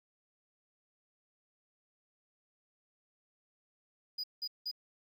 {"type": "tone bursts", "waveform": "sine", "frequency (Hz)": 4933, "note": "D#8", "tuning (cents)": -16, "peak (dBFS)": -32, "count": 3, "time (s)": [4.18, 4.714], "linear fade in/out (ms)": 10, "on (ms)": 58, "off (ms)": 180, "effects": ["tanh soft clip ceiling -34 dBFS", "11-bit"]}